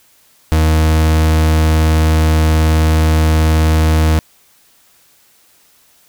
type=tone; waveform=40% pulse; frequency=78.8 Hz; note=D#2; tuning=23 cents sharp; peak=-8 dBFS; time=0.52-4.19 s; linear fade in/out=0 ms; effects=white hiss -51 dBFS RMS until 6.08 s